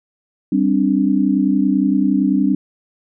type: chord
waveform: sine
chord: G suspended fourth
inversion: none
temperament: equal with one note detuned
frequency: 196 / 263.1 / 293.7 Hz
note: G3 / C4 / D4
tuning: 0 / +10 / 0 cents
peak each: -17 dBFS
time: 0.52-2.55 s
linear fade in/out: 5 ms
effects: none